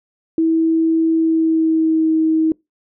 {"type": "tone with pitch glide", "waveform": "sine", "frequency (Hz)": [324.8, 318.3], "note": ["E4", "D#4"], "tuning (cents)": [-26, 39], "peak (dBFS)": -12, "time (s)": [0.38, 2.52], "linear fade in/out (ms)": 2, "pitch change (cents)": -35, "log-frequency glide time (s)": [1.14, 2.12], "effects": ["noise-tail reverb RT60 0.2 s tail -25 dB re dry"]}